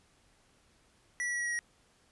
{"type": "tone with pitch steps", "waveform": "square", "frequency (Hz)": [1952, 1940.8, 1929.6, 1918.5, 1907.4, 1896.4], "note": ["B6", "B6", "B6", "A#6", "A#6", "A#6"], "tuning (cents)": [-21, -31, -41, 49, 39, 29], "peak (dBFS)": -32, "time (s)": [1.2, 1.59], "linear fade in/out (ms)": 0, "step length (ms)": 65, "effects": ["pink hiss -67 dBFS RMS until 2.11 s", "resampled to 24000 Hz"]}